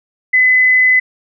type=tone; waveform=sine; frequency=2017 Hz; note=B6; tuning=36 cents sharp; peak=-7 dBFS; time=0.33-1 s; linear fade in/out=10 ms; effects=none